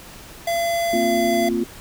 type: tone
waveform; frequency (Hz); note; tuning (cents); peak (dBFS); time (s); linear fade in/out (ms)
square; 679; F5; -49; -20; 0.47-1.49; 5
type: chord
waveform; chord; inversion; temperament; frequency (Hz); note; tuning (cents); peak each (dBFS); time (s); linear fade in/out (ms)
sine; Bb suspended second; none; equal with one note detuned; 231.2 / 261.6 / 349.2; Bb3 / C4 / F4; -14 / 0 / 0; -23 / -26 / -22; 0.93-1.64; 5
effects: pink hiss -41 dBFS RMS until 1.8 s